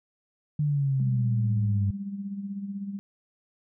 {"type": "exponential sweep", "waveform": "sine", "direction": "down", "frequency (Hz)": [151.1, 98], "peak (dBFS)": -22, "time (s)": [0.59, 1.91], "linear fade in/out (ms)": 5}
{"type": "tone with tremolo", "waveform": "sine", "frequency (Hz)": 198.9, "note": "G3", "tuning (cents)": 25, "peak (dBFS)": -29, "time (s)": [1, 2.99], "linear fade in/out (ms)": 0, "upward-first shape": "sine", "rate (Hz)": 16, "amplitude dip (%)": 55}
{"effects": []}